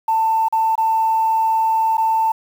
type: tone with dropouts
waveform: sine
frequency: 891 Hz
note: A5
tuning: 22 cents sharp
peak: -13 dBFS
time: 0.08-2.32 s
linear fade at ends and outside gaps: 5 ms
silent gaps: 0.485-0.525 / 0.755-0.778 / 1.971-1.979 s
effects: tanh soft clip ceiling -9 dBFS + 7-bit